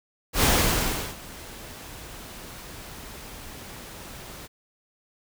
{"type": "noise with ADSR envelope", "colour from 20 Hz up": "pink", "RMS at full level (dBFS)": -19, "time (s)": [0.33, 4.48], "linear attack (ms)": 96, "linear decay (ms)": 720, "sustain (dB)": -22, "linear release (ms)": 27, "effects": []}